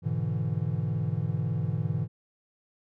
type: chord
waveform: triangle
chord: E dominant seventh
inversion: first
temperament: equal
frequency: 103.83 / 123.47 / 146.83 / 164.81 Hz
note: G#2 / B2 / D3 / E3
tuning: 0 / 0 / 0 / 0 cents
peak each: -30 dBFS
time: 0.02-2.08 s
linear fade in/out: 50 ms
effects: none